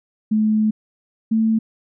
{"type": "tone pair in turn", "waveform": "sine", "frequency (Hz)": [215.7, 222], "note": ["A3", "A3"], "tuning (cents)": [-34, 16], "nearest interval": "unison", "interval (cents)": 50, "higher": "second", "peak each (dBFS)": -14, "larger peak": "neither", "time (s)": [[0.31, 0.71], [1.31, 1.59]], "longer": "first", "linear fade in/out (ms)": 10, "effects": []}